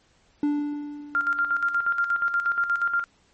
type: tone with exponential decay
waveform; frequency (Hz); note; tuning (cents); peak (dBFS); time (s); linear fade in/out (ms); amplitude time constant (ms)
triangle; 292.7; D4; -6; -17; 0.43-1.81; 2; 300
type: tone with tremolo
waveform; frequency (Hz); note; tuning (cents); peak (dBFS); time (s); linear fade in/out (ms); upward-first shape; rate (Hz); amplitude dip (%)
sine; 1393; F6; -5; -19; 1.15-3.04; 0; square; 8.4; 60
effects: pink hiss -62 dBFS RMS until 3.33 s + MP3 32 kbps